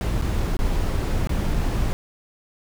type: noise with dropouts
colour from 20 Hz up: brown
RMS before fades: -22 dBFS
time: 0.01-1.93 s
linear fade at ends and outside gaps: 0 ms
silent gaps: 0.214-0.221 / 0.568-0.59 / 1.272-1.293 / 1.541-1.545 s
effects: none